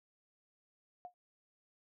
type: tone with exponential decay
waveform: sine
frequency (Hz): 717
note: F5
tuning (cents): +45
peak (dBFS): -40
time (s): 1.05-1.14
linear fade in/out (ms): 0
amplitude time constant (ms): 18
effects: none